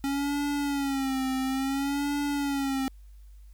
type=tone with vibrato; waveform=square; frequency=274.7 Hz; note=C#4; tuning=16 cents flat; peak=-27 dBFS; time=0.04-2.88 s; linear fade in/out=0 ms; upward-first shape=sine; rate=0.58 Hz; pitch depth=81 cents each way; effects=added 50 Hz sine -46 dBFS peak until 3.53 s + white hiss -69 dBFS RMS until 3.53 s